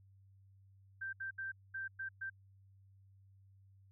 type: tone bursts at uneven times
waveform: sine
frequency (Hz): 1568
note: G6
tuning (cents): 0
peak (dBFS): -39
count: 6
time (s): 1.01-1.13 / 1.2-1.31 / 1.38-1.52 / 1.74-1.88 / 1.99-2.09 / 2.21-2.3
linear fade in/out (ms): 10
effects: added 97 Hz sine -61 dBFS peak until 3.91 s